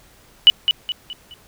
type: tone with echo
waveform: sine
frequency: 2960 Hz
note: F#7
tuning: in tune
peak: -4 dBFS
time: 0.47-0.5 s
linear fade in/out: 0 ms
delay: 210 ms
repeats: 4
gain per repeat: -8 dB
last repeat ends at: 1.34 s
effects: pink hiss -51 dBFS RMS until 1.47 s